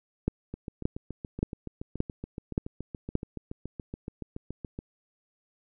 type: two click trains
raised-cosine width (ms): 3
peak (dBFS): -23 / -12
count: 31 / 6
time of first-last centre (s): 0.54-4.789 / 0.28-3.154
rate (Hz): 7.06 / 1.74
effects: none